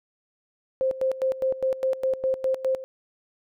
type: tone with tremolo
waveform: sine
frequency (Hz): 525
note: C5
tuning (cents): +6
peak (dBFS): -20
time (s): 0.81-2.84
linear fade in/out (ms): 0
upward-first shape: square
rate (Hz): 4.9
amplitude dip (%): 80
effects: none